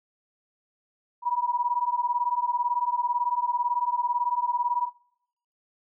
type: beating tone pair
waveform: sine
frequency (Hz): 959 / 977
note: A#5 / B5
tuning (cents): +49 / -19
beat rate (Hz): 18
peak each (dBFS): -26 / -27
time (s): 1.22-4.9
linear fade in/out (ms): 50
effects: noise-tail reverb RT60 0.8 s tail -22 dB re dry